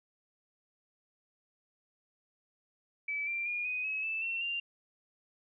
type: tone with pitch steps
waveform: sine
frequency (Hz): 2301 / 2364 / 2429 / 2496 / 2565 / 2636 / 2708 / 2783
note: D7 / D7 / D#7 / D#7 / E7 / E7 / E7 / F7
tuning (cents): -36 / +11 / -42 / +5 / -48 / -1 / +46 / -7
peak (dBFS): -32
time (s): 3.08-4.6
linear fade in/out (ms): 5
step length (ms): 190
effects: none